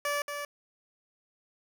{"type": "tone with echo", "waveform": "15% pulse", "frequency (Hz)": 579, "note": "D5", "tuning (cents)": -25, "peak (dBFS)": -22, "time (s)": [0.05, 0.22], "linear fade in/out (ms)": 2, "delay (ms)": 230, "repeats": 1, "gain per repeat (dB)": -6, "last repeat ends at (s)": 0.45, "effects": []}